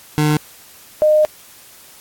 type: tone pair in turn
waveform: 25% pulse / sine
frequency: 151.1 / 611.8 Hz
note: D3 / D#5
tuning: +50 / -29 cents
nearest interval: 2 octaves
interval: 2421 cents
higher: second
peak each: -9 / -9 dBFS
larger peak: neither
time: 0.18-0.37 / 1.02-1.25 s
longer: second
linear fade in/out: 0 ms
effects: white hiss -43 dBFS RMS until 2 s + AAC 64 kbps